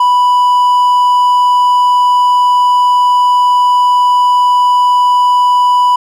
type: tone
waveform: triangle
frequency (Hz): 987.8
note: B5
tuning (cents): 0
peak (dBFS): -4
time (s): 0-5.96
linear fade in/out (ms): 5
effects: none